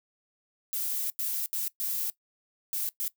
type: noise bursts at uneven times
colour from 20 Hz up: violet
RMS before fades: -31 dBFS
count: 6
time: 0.73-1.1 / 1.19-1.46 / 1.53-1.68 / 1.8-2.1 / 2.73-2.89 / 3-3.08 s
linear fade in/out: 0 ms
effects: noise-tail reverb RT60 0.1 s tail -19 dB re dry